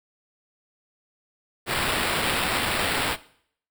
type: noise with sample-and-hold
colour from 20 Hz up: violet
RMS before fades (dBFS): -25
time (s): 1.66-3.17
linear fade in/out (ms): 50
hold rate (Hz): 6300
effects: noise-tail reverb RT60 0.6 s tail -18 dB re dry